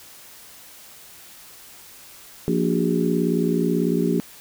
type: harmonic tone with a mistuned harmonic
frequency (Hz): 58.27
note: A#1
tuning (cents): 0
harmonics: 3 / 4 / 5 / 6 / 7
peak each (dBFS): -23 / -24 / -25 / -26 / -26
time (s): 2.48-4.2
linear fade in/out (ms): 0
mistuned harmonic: 6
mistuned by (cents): +91
effects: white hiss -45 dBFS RMS until 4.4 s